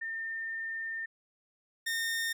sine / sawtooth tone pair in turn, 1809 / 1827.9 Hz, A6 / A#6, +48 / -34 cents, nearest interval unison, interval 18 cents, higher second, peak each -34 / -27 dBFS, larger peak second, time 0.01-1.06 / 1.86-2.33 s, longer first, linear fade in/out 10 ms, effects none

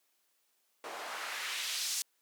white noise with band-pass filter sweep, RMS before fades -38 dBFS, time 0.84-2.02 s, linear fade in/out 0 ms, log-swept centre 570 to 6700 Hz, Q 1.1, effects white hiss -75 dBFS RMS until 2.21 s + high-pass 300 Hz 12 dB/octave

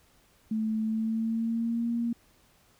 sine tone with pitch glide, 218.8 to 234.5 Hz, A3 to A#3, -9 to +11 cents, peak -26 dBFS, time 0.51-2.13 s, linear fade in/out 5 ms, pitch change +120 cents, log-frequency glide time 0.82-1.9 s, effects pink hiss -63 dBFS RMS until 2.79 s

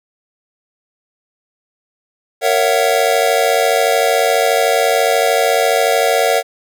square chord, F# dominant seventh, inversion first, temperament just, 462.5 / 555 / 666 / 740 Hz, A#4 / C#5 / E5 / F#5, -14 / +2 / +18 / 0 cents, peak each -18 dBFS, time 2.41-6.43 s, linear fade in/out 50 ms, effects none

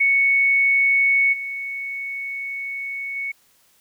sine tone with level steps, 2217 Hz, C#7, in tune, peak -14 / -26 / -24 dBFS, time 0-3.32 s, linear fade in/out 10 ms, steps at 1.32 / 3.15 s, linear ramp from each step 20 ms, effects white hiss -59 dBFS RMS until 3.8 s

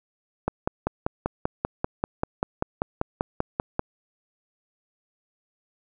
click train, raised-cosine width 1 ms, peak -9 dBFS, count 18, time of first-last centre 0.48-3.794 s, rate 5.13 Hz, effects none

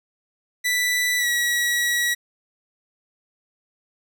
sawtooth tone with pitch glide, 1975.5 to 1923.7 Hz, B6 to B6, 0 to -46 cents, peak -16 dBFS, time 0.64-2.15 s, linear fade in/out 20 ms, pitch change -46 cents, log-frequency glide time 1.18-1.27 s, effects none

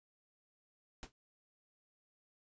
pink noise with exponential decay, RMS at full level -43 dBFS, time 1.03-1.12 s, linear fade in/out 0 ms, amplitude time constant 19 ms, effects resampled to 16000 Hz

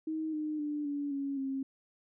sine tone with pitch steps, 315.5 / 305.6 / 296.1 / 286.8 / 277.9 / 269.2 Hz, D#4 / D#4 / D4 / D4 / C#4 / C4, +24 / -31 / +14 / -41 / +4 / +49 cents, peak -32 dBFS, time 0.07-1.63 s, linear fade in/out 5 ms, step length 260 ms, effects none

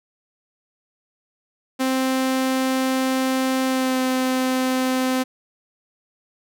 sawtooth tone with pitch glide, 261.6 to 258.1 Hz, C4 to C4, 0 to -23 cents, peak -15 dBFS, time 1.79-5.24 s, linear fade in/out 20 ms, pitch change -23 cents, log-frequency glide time 3.66-3.99 s, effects none

